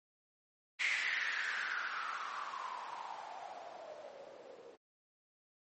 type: noise with low-pass filter sweep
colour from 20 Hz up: violet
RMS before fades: -41 dBFS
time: 0.79-4.77 s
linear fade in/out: 20 ms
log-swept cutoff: 2200 to 450 Hz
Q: 7
effects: MP3 32 kbps